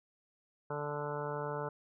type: harmonic tone with a mistuned harmonic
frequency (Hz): 146.83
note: D3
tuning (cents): 0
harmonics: 1 / 2 / 3 / 4 / 5 / 6 / 7 / 8 / 9 / 10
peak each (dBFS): -42 / -50 / -40 / -42 / -52 / -43 / -46 / -52 / -46 / -49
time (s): 0.7-1.69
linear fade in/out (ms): 5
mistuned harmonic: 8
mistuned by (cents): +16
effects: none